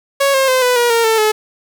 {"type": "tone with pitch steps", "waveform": "sawtooth", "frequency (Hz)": [554.4, 534.6, 515.5, 497.1, 479.3, 462.2, 445.7, 429.7], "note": ["C#5", "C5", "C5", "B4", "A#4", "A#4", "A4", "A4"], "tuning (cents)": [0, 37, -26, 11, 48, -15, 22, -41], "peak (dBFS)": -7, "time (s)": [0.2, 1.32], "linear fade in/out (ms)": 10, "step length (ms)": 140, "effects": ["7-bit"]}